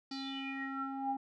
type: tone with low-pass filter sweep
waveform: square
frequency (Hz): 270.4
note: C#4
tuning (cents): -43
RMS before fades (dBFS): -39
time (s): 0.11-1.17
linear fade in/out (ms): 5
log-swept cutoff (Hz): 4800 to 710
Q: 8.8
effects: none